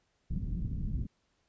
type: low-pass noise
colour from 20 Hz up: pink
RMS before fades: -34 dBFS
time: 0.3-1.07 s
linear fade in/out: 10 ms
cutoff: 210 Hz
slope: 24 dB/octave
effects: pink hiss -75 dBFS RMS until 1.48 s + resampled to 16000 Hz